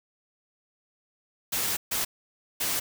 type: noise bursts at uneven times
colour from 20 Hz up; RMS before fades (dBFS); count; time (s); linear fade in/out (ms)
white; -28; 3; 1.52-1.77 / 1.91-2.05 / 2.6-2.8; 10
effects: none